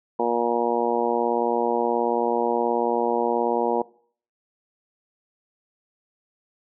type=harmonic tone; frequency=118.6 Hz; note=A#2; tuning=30 cents sharp; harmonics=2 / 3 / 4 / 5 / 6 / 7 / 8; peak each=-30 / -27 / -25 / -30 / -29 / -28 / -27 dBFS; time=0.19-3.82 s; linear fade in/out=5 ms; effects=noise-tail reverb RT60 0.5 s tail -21 dB re dry